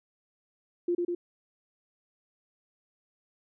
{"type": "tone with echo", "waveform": "sine", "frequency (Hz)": 349.2, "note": "F4", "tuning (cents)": 0, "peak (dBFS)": -24, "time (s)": [0.88, 0.95], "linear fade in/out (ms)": 5, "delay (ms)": 100, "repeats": 2, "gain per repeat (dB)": -2, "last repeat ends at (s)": 1.15, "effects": []}